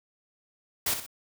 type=noise with echo; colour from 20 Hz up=white; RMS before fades=-27 dBFS; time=0.86-0.94 s; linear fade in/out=5 ms; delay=62 ms; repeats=2; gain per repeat=-8 dB; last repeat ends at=1.064 s; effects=none